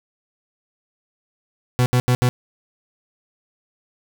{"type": "tone bursts at uneven times", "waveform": "40% pulse", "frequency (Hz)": 124.4, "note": "B2", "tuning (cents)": 13, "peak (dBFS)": -13, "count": 4, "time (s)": [[1.79, 1.86], [1.93, 2], [2.08, 2.15], [2.22, 2.29]], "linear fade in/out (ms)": 0, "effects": []}